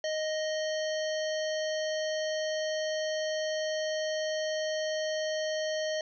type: harmonic tone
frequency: 622.3 Hz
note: D#5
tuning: in tune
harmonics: 1 / 3 / 5 / 7 / 9 / 10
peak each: -30 / -39 / -41 / -43 / -45 / -48 dBFS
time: 0.04-6.01 s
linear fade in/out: 2 ms
effects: none